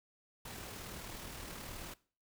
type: noise with amplitude modulation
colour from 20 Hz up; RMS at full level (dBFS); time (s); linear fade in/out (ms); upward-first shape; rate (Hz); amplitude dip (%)
pink; -45; 0.45-1.94; 5; sine; 39; 35
effects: noise-tail reverb RT60 0.4 s tail -20 dB re dry